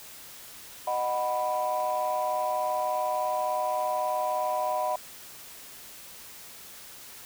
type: chord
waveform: sine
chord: B major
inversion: first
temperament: just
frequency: 617.4 / 740.8 / 987.8 Hz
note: D#5 / F#5 / B5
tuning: -14 / +2 / 0 cents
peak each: -29 dBFS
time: 0.87-4.96 s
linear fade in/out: 5 ms
effects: tanh soft clip ceiling -19 dBFS + white hiss -46 dBFS RMS until 7.25 s